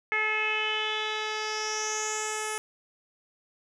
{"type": "tone with low-pass filter sweep", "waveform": "10% pulse", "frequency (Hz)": 430.9, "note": "A4", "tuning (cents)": -36, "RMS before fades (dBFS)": -30, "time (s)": [0.12, 2.58], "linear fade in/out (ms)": 0, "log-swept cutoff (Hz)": [2100, 9500], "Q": 5.4, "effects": []}